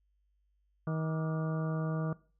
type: harmonic tone with a mistuned harmonic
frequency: 158.7 Hz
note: D#3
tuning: 35 cents sharp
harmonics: 1 / 2 / 3 / 4 / 5 / 6 / 7 / 8 / 9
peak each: -31 / -42 / -43 / -43 / -53 / -52 / -45 / -56 / -48 dBFS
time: 0.87-2.13 s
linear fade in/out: 2 ms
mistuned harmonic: 7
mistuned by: +92 cents
effects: noise-tail reverb RT60 0.4 s tail -20 dB re dry + added 50 Hz sine -70 dBFS peak until 2.39 s